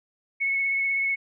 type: tone with vibrato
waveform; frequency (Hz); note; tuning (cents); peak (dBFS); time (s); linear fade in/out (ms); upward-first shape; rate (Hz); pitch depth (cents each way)
sine; 2200; C#7; -14; -22; 0.4-1.16; 20; triangle; 16; 17
effects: none